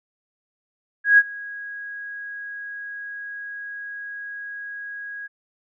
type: tone with ADSR envelope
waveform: sine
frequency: 1650 Hz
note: G#6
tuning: 12 cents flat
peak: -8 dBFS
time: 1.04-5.28 s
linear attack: 140 ms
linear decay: 44 ms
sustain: -23 dB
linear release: 23 ms
effects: none